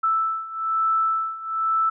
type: beating tone pair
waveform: sine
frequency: 1318.5 / 1319.6 Hz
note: E6 / E6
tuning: 0 / +1 cents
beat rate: 1.1 Hz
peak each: -25 / -22 dBFS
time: 0.03-1.9 s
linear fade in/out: 10 ms
effects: none